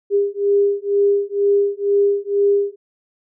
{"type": "beating tone pair", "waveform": "sine", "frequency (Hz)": [402.1, 404.2], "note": ["G4", "G#4"], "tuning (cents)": [44, -47], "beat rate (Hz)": 2.1, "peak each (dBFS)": -17, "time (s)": [0.1, 2.76], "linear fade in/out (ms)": 50, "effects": []}